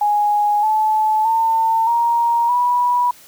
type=tone with pitch steps; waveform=sine; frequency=830.6 / 864.9 / 900.6 / 937.7 / 976.4 Hz; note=G#5 / A5 / A5 / A#5 / B5; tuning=0 / -30 / +40 / +10 / -20 cents; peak=-13 dBFS; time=0.01-3.11 s; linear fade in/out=5 ms; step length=620 ms; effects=white hiss -45 dBFS RMS until 3.27 s